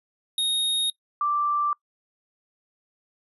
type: tone pair in turn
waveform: square / sine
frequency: 3729 / 1174.6 Hz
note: A#7 / D6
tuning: 0 / 0 cents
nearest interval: octave + minor sixth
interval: 2000 cents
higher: first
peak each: -22 / -21 dBFS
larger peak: second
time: 0.38-0.9 / 1.21-1.73 s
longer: neither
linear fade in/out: 2 ms
effects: noise-tail reverb RT60 0.1 s tail -24 dB re dry + resampled to 32000 Hz